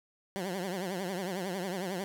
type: tone with vibrato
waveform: 15% pulse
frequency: 186.1 Hz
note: F#3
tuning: 10 cents sharp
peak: -27 dBFS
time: 0.36-2.04 s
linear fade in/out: 0 ms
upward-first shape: triangle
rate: 11 Hz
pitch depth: 160 cents each way
effects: none